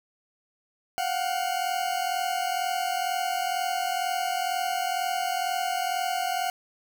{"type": "tone pair together", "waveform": "40% pulse", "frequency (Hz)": [708, 750.1], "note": ["F5", "F#5"], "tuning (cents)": [23, 23], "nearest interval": "minor second", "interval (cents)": 100, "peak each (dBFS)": -28, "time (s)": [0.98, 6.5], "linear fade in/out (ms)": 0, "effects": ["8-bit"]}